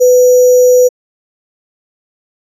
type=tone with sample-and-hold; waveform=sine; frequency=499.4 Hz; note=B4; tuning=19 cents sharp; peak=-3 dBFS; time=0-0.89 s; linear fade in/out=20 ms; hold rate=6300 Hz; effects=resampled to 32000 Hz